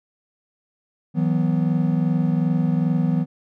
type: chord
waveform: triangle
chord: E suspended second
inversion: none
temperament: equal with one note detuned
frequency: 162.45 / 185 / 246.9 Hz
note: E3 / F#3 / B3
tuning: -25 / 0 / 0 cents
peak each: -18 / -21 / -22 dBFS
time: 1.14-3.26 s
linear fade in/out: 50 ms
effects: none